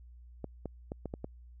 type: clicks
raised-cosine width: 2 ms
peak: -24 dBFS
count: 6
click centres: 0.443 / 0.657 / 0.919 / 1.057 / 1.139 / 1.244 s
effects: added 60 Hz sine -50 dBFS peak until 1.6 s